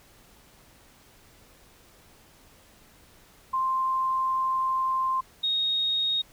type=tone pair in turn; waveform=sine; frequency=1048 / 3735 Hz; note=C6 / A#7; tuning=+2 / +3 cents; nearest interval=octave + minor seventh; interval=2201 cents; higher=second; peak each=-23 dBFS; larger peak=neither; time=3.53-5.21 / 5.43-6.22 s; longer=first; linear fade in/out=10 ms; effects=pink hiss -56 dBFS RMS until 6.32 s